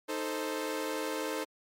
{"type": "chord", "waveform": "sawtooth", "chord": "A diminished", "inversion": "second", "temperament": "equal", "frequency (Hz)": [311.1, 440, 523.3], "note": ["Eb4", "A4", "C5"], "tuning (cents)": [0, 0, 0], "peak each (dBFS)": -33, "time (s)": [0.08, 1.45], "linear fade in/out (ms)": 20, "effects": ["MP3 64 kbps"]}